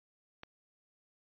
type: click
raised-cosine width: 0.3 ms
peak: -29 dBFS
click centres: 0.434 s
effects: resampled to 11025 Hz